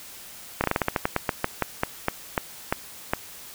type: slowing click train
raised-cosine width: 0.5 ms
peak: -6 dBFS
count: 18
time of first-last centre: 0.61-3.135 s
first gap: 29 ms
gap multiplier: 1.18
effects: white hiss -43 dBFS RMS until 3.54 s